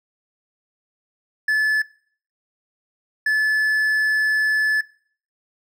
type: tone pair in turn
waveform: triangle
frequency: 1730 / 1730 Hz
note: A6 / A6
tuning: -30 / -30 cents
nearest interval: unison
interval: 0 cents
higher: neither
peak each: -14 dBFS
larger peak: neither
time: 1.48-1.82 / 3.26-4.81 s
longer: second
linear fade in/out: 5 ms
effects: noise-tail reverb RT60 0.5 s tail -19 dB re dry